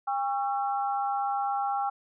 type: tone cluster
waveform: sine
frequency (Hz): 805 / 1110 / 1346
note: G5 / C#6 / E6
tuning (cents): +46 / +2 / +36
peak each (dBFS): -27 / -36 / -34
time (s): 0.07-1.9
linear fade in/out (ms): 10
effects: none